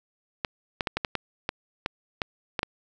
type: clicks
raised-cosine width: 0.3 ms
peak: -10 dBFS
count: 11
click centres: 0.448 / 0.808 / 0.872 / 0.97 / 1.048 / 1.153 / 1.491 / 1.861 / 2.218 / 2.592 / 2.631 s
effects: none